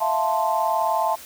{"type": "chord", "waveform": "sine", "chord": "F major seventh", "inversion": "third", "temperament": "equal", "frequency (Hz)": [659.3, 698.5, 880, 1046.5], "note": ["E5", "F5", "A5", "C6"], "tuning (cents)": [0, 0, 0, 0], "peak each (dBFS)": [-25, -27, -22, -26], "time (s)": [0, 1.16], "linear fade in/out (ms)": 20, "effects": ["white hiss -42 dBFS RMS until 1.25 s"]}